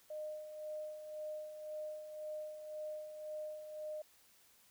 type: tone with tremolo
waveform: sine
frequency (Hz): 612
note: D#5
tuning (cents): -29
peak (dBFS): -40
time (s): 0.1-4.02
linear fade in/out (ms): 5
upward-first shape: sine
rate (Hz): 1.9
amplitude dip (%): 55
effects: white hiss -67 dBFS RMS until 4.7 s